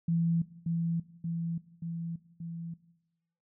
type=tone with echo; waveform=sine; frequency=167.4 Hz; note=E3; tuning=27 cents sharp; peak=-25 dBFS; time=0.08-0.42 s; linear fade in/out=5 ms; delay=580 ms; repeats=4; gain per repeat=-3 dB; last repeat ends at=2.74 s; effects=noise-tail reverb RT60 0.9 s tail -17 dB re dry